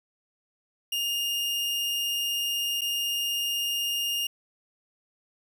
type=tone with dropouts; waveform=40% pulse; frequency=2832 Hz; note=F7; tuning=23 cents sharp; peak=-25 dBFS; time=0.92-4.27 s; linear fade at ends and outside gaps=5 ms; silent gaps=2.81-2.816 s; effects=none